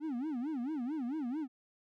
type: tone with vibrato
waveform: triangle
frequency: 274.7 Hz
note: C#4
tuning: 16 cents flat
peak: -32 dBFS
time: 0-1.48 s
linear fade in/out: 50 ms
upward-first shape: sine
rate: 4.5 Hz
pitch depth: 270 cents each way
effects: none